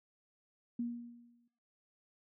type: tone with exponential decay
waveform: sine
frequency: 237.7 Hz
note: A#3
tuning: 34 cents sharp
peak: -32 dBFS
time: 0.79-1.48 s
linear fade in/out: 5 ms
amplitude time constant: 150 ms
effects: noise-tail reverb RT60 0.9 s tail -19 dB re dry